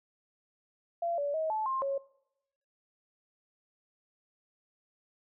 sine tone with pitch steps, 683 / 574 / 635 / 868 / 1059 / 551 Hz, F5 / D5 / D#5 / A5 / C6 / C#5, -39 / -40 / +35 / -24 / +21 / -11 cents, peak -29 dBFS, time 1.02-1.98 s, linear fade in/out 5 ms, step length 160 ms, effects noise-tail reverb RT60 0.8 s tail -21 dB re dry

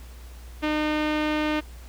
sawtooth tone with low-pass filter, 304.4 Hz, D#4, 38 cents flat, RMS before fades -25 dBFS, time 0.62-1.61 s, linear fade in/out 20 ms, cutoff 2900 Hz, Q 1.6, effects added 60 Hz sine -40 dBFS peak until 1.88 s + pink hiss -51 dBFS RMS until 1.88 s

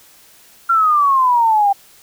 sine exponential sweep, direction down, 1381 to 784 Hz, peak -10 dBFS, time 0.69-1.73 s, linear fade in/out 10 ms, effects white hiss -47 dBFS RMS until 2.02 s

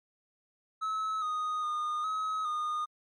triangle tone with pitch steps, 1293 / 1243 / 1223 / 1276 / 1225 Hz, E6 / D#6 / D#6 / D#6 / D#6, -34 / -2 / -30 / +43 / -27 cents, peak -28 dBFS, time 0.81-2.86 s, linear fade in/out 20 ms, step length 410 ms, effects MP3 48 kbps

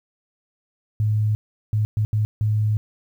sine tone bursts at uneven times, 107 Hz, A2, 48 cents flat, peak -17 dBFS, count 5, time 1-1.35 / 1.73-1.85 / 1.97-2.05 / 2.13-2.25 / 2.41-2.77 s, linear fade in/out 0 ms, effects 9-bit

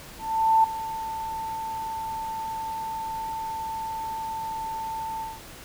sine tone with ADSR envelope, 890 Hz, A5, 20 cents sharp, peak -14 dBFS, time 0.18-5.41 s, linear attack 460 ms, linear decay 4 ms, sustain -15 dB, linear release 200 ms, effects pink hiss -44 dBFS RMS until 5.64 s

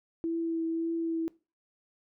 sine tone with vibrato, 329.6 Hz, E4, in tune, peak -28 dBFS, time 0.24-1.28 s, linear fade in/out 0 ms, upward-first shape triangle, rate 1.8 Hz, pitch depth 17 cents each way, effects noise-tail reverb RT60 0.3 s tail -21 dB re dry

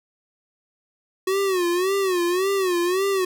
square tone with vibrato, 370 Hz, F#4, in tune, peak -20 dBFS, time 1.27-3.25 s, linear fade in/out 5 ms, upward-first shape sine, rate 1.8 Hz, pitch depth 120 cents each way, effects none

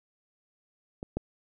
clicks, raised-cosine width 2 ms, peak -23 / -16 dBFS, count 2, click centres 1.029 / 1.17 s, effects none

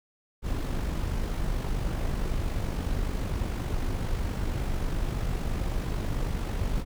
brown noise with amplitude modulation, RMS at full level -27 dBFS, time 0.42-6.85 s, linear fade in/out 50 ms, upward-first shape sine, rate 49.1 Hz, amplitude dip 40%, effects none

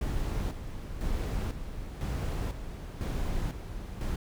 brown noise with tremolo, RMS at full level -31 dBFS, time 0.01-4.16 s, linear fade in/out 5 ms, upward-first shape square, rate 1 Hz, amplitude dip 60%, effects none

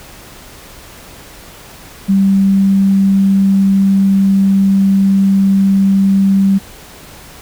sine tone, 195.1 Hz, G3, 8 cents flat, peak -7 dBFS, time 2.08-6.59 s, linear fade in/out 20 ms, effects pink hiss -36 dBFS RMS until 7.41 s

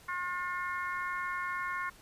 harmonic tone, 358.1 Hz, F4, 43 cents sharp, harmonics 3 / 4 / 5 / 6, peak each -36 / -38 / -40 / -42 dBFS, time 0.08-1.9 s, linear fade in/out 10 ms, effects pink hiss -57 dBFS RMS until 2.01 s + resampled to 32000 Hz

